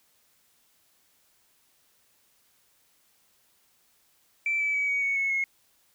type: tone with pitch steps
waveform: sine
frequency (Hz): 2332 / 2304 / 2276 / 2249 / 2222 / 2195 / 2168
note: D7 / D7 / C#7 / C#7 / C#7 / C#7 / C#7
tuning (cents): -13 / -34 / +45 / +24 / +4 / -18 / -39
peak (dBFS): -23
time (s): 4.46-5.44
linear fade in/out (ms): 2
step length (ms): 140
effects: tanh soft clip ceiling -19 dBFS + white hiss -66 dBFS RMS until 5.94 s